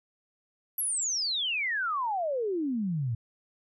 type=exponential sweep; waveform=sine; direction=down; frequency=11840 to 108.9 Hz; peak=-27 dBFS; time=0.78-3.15 s; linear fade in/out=5 ms; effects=none